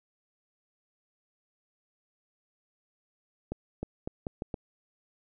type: accelerating click train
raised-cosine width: 2 ms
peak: -20 dBFS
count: 6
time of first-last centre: 3.52-4.542 s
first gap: 310 ms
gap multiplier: 0.79
effects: none